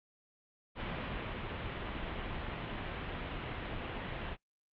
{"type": "low-pass noise", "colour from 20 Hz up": "pink", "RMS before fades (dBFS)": -40, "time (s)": [0.75, 4.37], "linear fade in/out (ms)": 50, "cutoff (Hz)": 3400, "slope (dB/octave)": 48, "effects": ["noise-tail reverb RT60 0.1 s tail -21 dB re dry", "Opus 48 kbps"]}